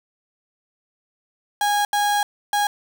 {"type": "tone bursts at uneven times", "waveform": "35% pulse", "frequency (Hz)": 823, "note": "G#5", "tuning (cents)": -16, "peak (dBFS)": -16, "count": 3, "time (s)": [[1.61, 1.85], [1.93, 2.23], [2.53, 2.67]], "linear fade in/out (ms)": 2, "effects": ["8-bit"]}